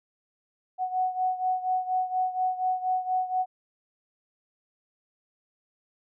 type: beating tone pair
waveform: sine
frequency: 740 / 744.2 Hz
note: F#5 / F#5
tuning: 0 / +10 cents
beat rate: 4.2 Hz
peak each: -26 / -30 dBFS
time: 0.78-3.46 s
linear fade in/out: 50 ms
effects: none